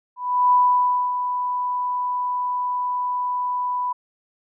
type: tone with ADSR envelope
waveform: sine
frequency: 991 Hz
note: B5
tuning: 6 cents sharp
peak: -12 dBFS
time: 0.16-3.93 s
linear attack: 360 ms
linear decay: 600 ms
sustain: -9 dB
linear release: 10 ms
effects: none